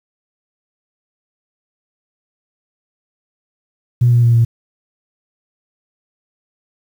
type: tone with pitch steps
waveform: sine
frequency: 121.3 / 119.56 / 117.85 / 116.16 Hz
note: B2 / A#2 / A#2 / A#2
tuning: -31 / +44 / +19 / -6 cents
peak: -7 dBFS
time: 4.01-4.45 s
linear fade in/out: 10 ms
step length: 110 ms
effects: tanh soft clip ceiling -3 dBFS + 7-bit